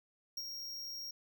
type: tone with ADSR envelope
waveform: square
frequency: 5588 Hz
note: F8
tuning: in tune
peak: -37 dBFS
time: 0.37-1.11 s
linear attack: 5 ms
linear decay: 46 ms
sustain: -5 dB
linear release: 4 ms
effects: none